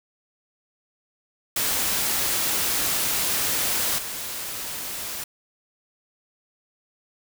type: noise with level steps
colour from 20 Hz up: white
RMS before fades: -24 / -32 dBFS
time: 1.56-5.24 s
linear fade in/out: 5 ms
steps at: 3.98 s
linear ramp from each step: 5 ms
effects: none